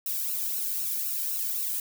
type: noise with flanger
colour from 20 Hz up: violet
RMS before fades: -30 dBFS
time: 0.06-1.8 s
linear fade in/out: 2 ms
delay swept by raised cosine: 0.73 to 1.32 ms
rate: 3.9 Hz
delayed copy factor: +0.8
effects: none